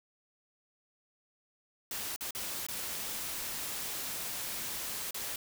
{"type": "noise with dropouts", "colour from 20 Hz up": "white", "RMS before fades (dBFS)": -38, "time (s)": [1.91, 5.36], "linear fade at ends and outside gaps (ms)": 2, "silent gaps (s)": [[2.162, 2.208], [2.308, 2.349], [2.666, 2.685], [5.109, 5.144]], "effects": []}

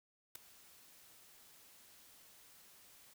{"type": "noise with ADSR envelope", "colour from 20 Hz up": "white", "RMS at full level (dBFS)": -42, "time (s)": [0.35, 3.14], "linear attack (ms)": 6, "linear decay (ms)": 4, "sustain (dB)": -20, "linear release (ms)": 12, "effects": []}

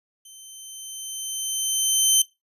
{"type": "tone with level ramp", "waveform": "15% pulse", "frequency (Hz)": 3090, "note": "G7", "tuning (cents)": -26, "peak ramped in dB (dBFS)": [-37, -7], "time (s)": [0.25, 2.22], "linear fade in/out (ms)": 5, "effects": ["noise-tail reverb RT60 0.2 s tail -18 dB re dry", "resampled to 32000 Hz"]}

